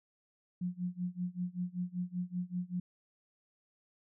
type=tone with tremolo; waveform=sine; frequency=179 Hz; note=F3; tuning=43 cents sharp; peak=-31 dBFS; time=0.61-2.8 s; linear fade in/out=5 ms; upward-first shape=sine; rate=5.2 Hz; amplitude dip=95%; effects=none